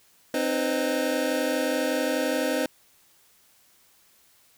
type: tone cluster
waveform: square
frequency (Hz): 260.8 / 305.7 / 499.3 / 531 / 619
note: C4 / D#4 / B4 / C5 / D#5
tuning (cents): -5 / -30 / +19 / +25 / -9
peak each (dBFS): -31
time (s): 0.34-2.66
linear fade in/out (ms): 2
effects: white hiss -60 dBFS RMS until 4.57 s